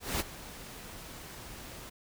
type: noise with ADSR envelope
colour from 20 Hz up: pink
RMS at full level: -30 dBFS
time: 0-1.9 s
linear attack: 200 ms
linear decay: 25 ms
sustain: -16 dB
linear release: 13 ms
effects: none